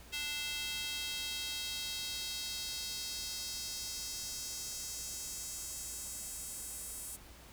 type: tone with high-pass filter sweep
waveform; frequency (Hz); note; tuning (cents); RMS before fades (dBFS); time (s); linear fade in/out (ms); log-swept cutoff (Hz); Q
square; 293.7; D4; 0; -41; 0.12-7.17; 20; 2800 to 9000; 2
effects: added 59 Hz sine -57 dBFS peak until 7.52 s + pink hiss -56 dBFS RMS until 7.52 s